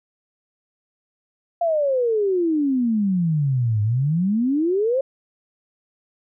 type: exponential two-way sweep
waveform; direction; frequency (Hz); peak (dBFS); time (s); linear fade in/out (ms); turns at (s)
sine; down then up; 698.5 to 102.6 to 551; -17; 1.61-5.01; 5; 3.82
effects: none